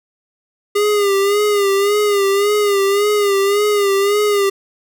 square tone with vibrato, 405.6 Hz, G#4, 41 cents flat, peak -13 dBFS, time 0.75-4.5 s, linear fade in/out 10 ms, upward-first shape sine, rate 1.8 Hz, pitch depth 58 cents each way, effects none

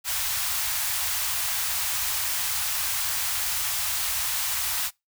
white band-stop noise, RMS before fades -27 dBFS, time 0.04-4.91 s, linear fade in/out 50 ms, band 110 to 770 Hz, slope 24 dB/octave, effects noise-tail reverb RT60 0.2 s tail -24 dB re dry

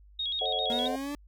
sine tone with vibrato, 3520 Hz, A7, in tune, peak -29 dBFS, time 0.19-0.88 s, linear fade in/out 5 ms, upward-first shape square, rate 7.5 Hz, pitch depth 100 cents each way
sine chord, A diminished seventh, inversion none, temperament equal with one note detuned, 440 / 534.9 / 622.3 / 740 Hz, A4 / C5 / Eb5 / Gb5, 0 / +38 / 0 / 0 cents, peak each -37 / -36 / -36 / -33 dBFS, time 0.41-0.96 s, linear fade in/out 5 ms
40% pulse exponential sweep, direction up, 232.9 to 293.7 Hz, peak -32 dBFS, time 0.7-1.15 s, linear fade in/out 0 ms
effects added 50 Hz sine -52 dBFS peak until 1.27 s

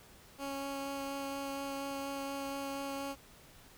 15% pulse tone with vibrato, 276.3 Hz, C#4, 6 cents flat, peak -31 dBFS, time 0.38-3.16 s, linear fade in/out 50 ms, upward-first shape sine, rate 4.2 Hz, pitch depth 8 cents each way, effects pink hiss -58 dBFS RMS until 3.77 s

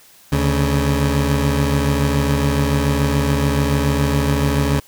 20% pulse tone pair together, 73.42 / 139.8 Hz, D2 / C#3, 0 / +15 cents, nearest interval major seventh, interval 1115 cents, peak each -13 dBFS, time 0.32-4.8 s, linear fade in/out 5 ms, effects white hiss -48 dBFS RMS until 4.87 s

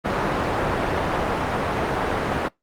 white low-pass noise, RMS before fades -23 dBFS, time 0.04-2.49 s, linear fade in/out 20 ms, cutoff 1100 Hz, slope 12 dB/octave, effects noise-tail reverb RT60 0.2 s tail -26 dB re dry + Opus 32 kbps

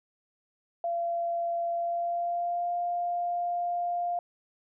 sine tone with pitch glide, 684 to 700.4 Hz, F5 to F5, -36 to +5 cents, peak -27 dBFS, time 0.84-4.19 s, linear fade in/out 2 ms, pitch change +41 cents, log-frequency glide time 1.71-2.72 s, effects none

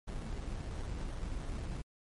brown noise with sample-and-hold, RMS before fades -39 dBFS, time 0.07-1.82 s, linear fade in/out 10 ms, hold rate 2450 Hz, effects MP3 48 kbps

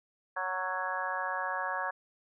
harmonic tone with a mistuned harmonic, 185 Hz, F#3, in tune, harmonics 3 / 4 / 5 / 6 / 7 / 8 / 9, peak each -41 / -39 / -38 / -37 / -43 / -43 / -36 dBFS, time 0.36-1.91 s, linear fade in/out 10 ms, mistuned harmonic 7, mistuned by +43 cents, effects none

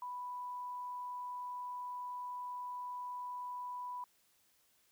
sine tone, 989 Hz, B5, 2 cents sharp, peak -40 dBFS, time 0.02-4.04 s, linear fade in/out 2 ms, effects white hiss -72 dBFS RMS until 4.91 s

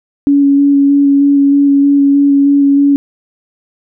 sine tone with vibrato, 281.2 Hz, C#4, 25 cents sharp, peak -5 dBFS, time 0.27-2.96 s, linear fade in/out 0 ms, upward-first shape square, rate 3.2 Hz, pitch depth 10 cents each way, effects none

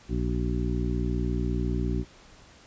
harmonic tone with a mistuned harmonic, 60 Hz, B1, 49 cents flat, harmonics 1 / 2 / 3 / 4 / 5 / 6, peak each -28 / -31 / -33 / -34 / -35 / -36 dBFS, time 0.08-2.05 s, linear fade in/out 50 ms, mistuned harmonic 6, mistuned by +68 cents, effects pink hiss -53 dBFS RMS until 2.66 s + resampled to 16000 Hz

